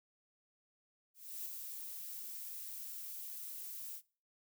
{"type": "noise with ADSR envelope", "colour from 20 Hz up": "violet", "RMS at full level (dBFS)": -42, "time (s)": [1.14, 4.02], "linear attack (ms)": 320, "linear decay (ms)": 3, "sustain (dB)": -4, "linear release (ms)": 67, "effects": ["noise-tail reverb RT60 0.4 s tail -22 dB re dry"]}